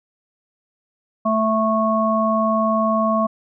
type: harmonic tone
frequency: 220 Hz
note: A3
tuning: in tune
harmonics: 1 / 3 / 5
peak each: -20 / -20 / -20 dBFS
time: 1.25-3.27 s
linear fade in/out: 10 ms
effects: none